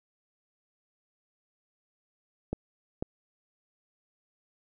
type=clicks; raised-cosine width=2 ms; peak=-17 dBFS; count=2; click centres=2.53 / 3.025 s; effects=none